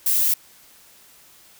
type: noise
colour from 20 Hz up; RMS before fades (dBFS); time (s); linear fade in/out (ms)
violet; -19; 0.06-0.34; 5
effects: white hiss -51 dBFS RMS until 1.59 s